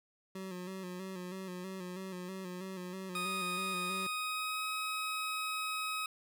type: tone with vibrato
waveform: 25% pulse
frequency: 185 Hz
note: F#3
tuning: in tune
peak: -37 dBFS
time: 0.35-4.07 s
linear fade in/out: 5 ms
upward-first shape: square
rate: 3.1 Hz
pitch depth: 45 cents each way
type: tone with pitch glide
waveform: 20% pulse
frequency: 1244.5 to 1269.2 Hz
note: D#6 to D#6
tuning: 0 to +34 cents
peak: -30 dBFS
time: 3.15-6.06 s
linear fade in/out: 2 ms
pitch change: +34 cents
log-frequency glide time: 4-4.65 s
effects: none